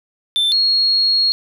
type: tone pair in turn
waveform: triangle / sine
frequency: 3549 / 4298 Hz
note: A7 / C8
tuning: +14 / +46 cents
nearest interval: minor third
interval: 332 cents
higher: second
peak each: -12 dBFS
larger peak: neither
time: 0.36-0.52 / 0.52-1.32 s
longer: second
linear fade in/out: 0 ms
effects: none